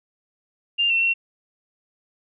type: tone with pitch steps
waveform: sine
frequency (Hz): 2797 / 2704 / 2725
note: F7 / E7 / F7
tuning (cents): +2 / +43 / -43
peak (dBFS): -17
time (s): 0.78-1.14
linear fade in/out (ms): 20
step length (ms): 120
effects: none